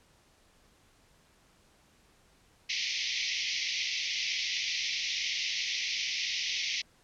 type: band-pass noise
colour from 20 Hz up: pink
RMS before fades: -33 dBFS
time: 2.69-6.82 s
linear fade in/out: 10 ms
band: 2000 to 6100 Hz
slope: 96 dB/octave
effects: pink hiss -64 dBFS RMS until 7.03 s + low-pass 10000 Hz 12 dB/octave